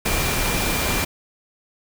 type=tone in noise; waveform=sine; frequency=2379 Hz; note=D7; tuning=22 cents sharp; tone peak=-30 dBFS; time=0.05-1.05 s; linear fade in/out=10 ms; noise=pink; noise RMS=-22 dBFS; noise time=0.05-1.05 s; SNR=-11 dB; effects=none